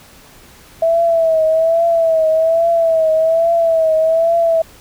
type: tone with vibrato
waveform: sine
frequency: 654 Hz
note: E5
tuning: 14 cents flat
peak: -10 dBFS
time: 0.82-4.62 s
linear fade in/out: 5 ms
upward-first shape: triangle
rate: 1.2 Hz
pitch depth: 63 cents each way
effects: pink hiss -43 dBFS RMS until 4.8 s